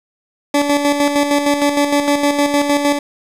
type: tone with tremolo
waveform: 20% pulse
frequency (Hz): 288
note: D4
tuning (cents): -34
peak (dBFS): -6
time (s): 0.54-2.99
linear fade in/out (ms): 5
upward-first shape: square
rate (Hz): 6.5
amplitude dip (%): 50
effects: low-pass 12000 Hz 12 dB/octave + 7-bit